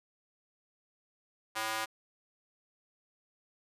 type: tone with high-pass filter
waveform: square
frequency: 110.7 Hz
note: A2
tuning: 11 cents sharp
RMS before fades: -35 dBFS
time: 1.55-1.86 s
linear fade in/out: 20 ms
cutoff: 1000 Hz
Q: 1.1
effects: resampled to 32000 Hz